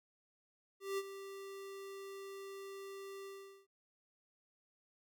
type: tone with ADSR envelope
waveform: square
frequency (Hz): 392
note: G4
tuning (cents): 0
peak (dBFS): -35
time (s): 0.8-3.67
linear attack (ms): 180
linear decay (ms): 42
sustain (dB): -12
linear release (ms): 410
effects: none